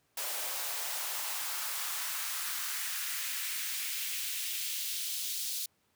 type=noise with high-pass filter sweep; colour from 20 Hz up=white; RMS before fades=-36 dBFS; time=0.17-5.66 s; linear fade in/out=5 ms; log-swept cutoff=560 to 4100 Hz; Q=1.4; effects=pink hiss -73 dBFS RMS until 5.95 s + high-pass 100 Hz 12 dB/octave